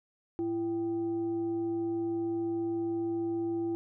sine tone with frequency modulation, 336.7 Hz, E4, 37 cents sharp, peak -29 dBFS, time 0.39-3.75 s, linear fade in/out 0 ms, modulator 444 Hz, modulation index 0.3, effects none

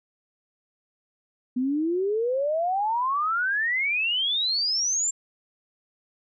sine exponential sweep, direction up, 244.6 to 7459 Hz, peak -22 dBFS, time 1.56-5.11 s, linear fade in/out 10 ms, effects none

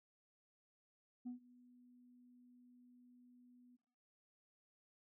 sine tone with ADSR envelope, 246.5 Hz, B3, 3 cents flat, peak -40 dBFS, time 1.25-3.77 s, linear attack 19 ms, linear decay 120 ms, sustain -23 dB, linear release 20 ms, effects noise-tail reverb RT60 0.6 s tail -17 dB re dry + tanh soft clip ceiling -41 dBFS

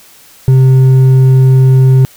sine tone with hard clipping, 131.1 Hz, C3, 4 cents sharp, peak -4 dBFS, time 0.48-2.05 s, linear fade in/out 0 ms, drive 4 dB, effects white hiss -40 dBFS RMS until 2.16 s

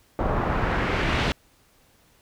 pink noise with low-pass filter sweep, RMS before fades -24 dBFS, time 0.19-1.32 s, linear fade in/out 0 ms, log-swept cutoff 910 to 3400 Hz, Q 1.2, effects pink hiss -60 dBFS RMS until 2.21 s

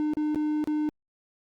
triangle tone with dropouts, 302.9 Hz, D#4, 46 cents flat, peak -22 dBFS, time 0-0.89 s, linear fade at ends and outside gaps 0 ms, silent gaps 0.135-0.17 / 0.347-0.358 / 0.641-0.674 s, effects Opus 32 kbps

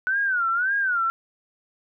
sine tone with vibrato, 1480 Hz, F#6, in tune, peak -20 dBFS, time 0.07-1.1 s, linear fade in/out 0 ms, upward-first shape sine, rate 1.8 Hz, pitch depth 170 cents each way, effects none

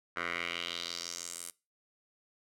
10% pulse tone with band-pass filter sweep, 86 Hz, F2, 26 cents flat, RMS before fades -39 dBFS, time 0.16-1.51 s, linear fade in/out 10 ms, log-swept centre 1600 to 10000 Hz, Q 2.6, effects noise-tail reverb RT60 0.3 s tail -23 dB re dry

